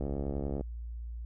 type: click train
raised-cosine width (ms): 2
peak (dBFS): -22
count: 43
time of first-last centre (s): 0.01-0.61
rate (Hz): 70
effects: added 58 Hz sine -37 dBFS peak until 1.25 s